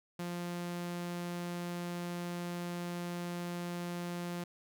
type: tone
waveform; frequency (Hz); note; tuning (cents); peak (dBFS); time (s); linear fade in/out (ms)
sawtooth; 174.61; F3; 0; -33; 0.19-4.44; 5
effects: none